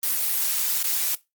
blue noise with dropouts, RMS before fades -24 dBFS, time 0.03-1.15 s, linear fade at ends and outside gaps 2 ms, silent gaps 0.829-0.841 s, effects noise-tail reverb RT60 0.2 s tail -19 dB re dry + Opus 32 kbps

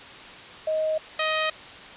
sine / 10% pulse tone pair in turn, 627 / 627 Hz, D#5 / D#5, +13 / +13 cents, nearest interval unison, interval 0 cents, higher neither, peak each -22 / -14 dBFS, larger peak second, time 0.67-0.98 / 1.19-1.5 s, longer neither, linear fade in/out 5 ms, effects white hiss -42 dBFS RMS until 1.96 s + resampled to 8000 Hz

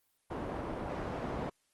white low-pass noise, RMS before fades -38 dBFS, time 0.3-1.5 s, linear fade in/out 10 ms, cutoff 690 Hz, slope 12 dB/octave, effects white hiss -75 dBFS RMS until 1.73 s + Opus 32 kbps

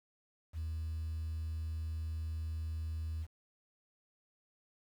sine tone, 80 Hz, D#2, 49 cents sharp, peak -34 dBFS, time 0.53-3.27 s, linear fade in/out 50 ms, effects tanh soft clip ceiling -34 dBFS + 10-bit

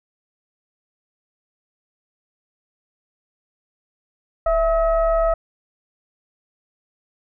sine tone with frequency modulation, 659.3 Hz, E5, in tune, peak -15 dBFS, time 4.46-5.34 s, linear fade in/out 5 ms, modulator 623 Hz, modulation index 0.72, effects none

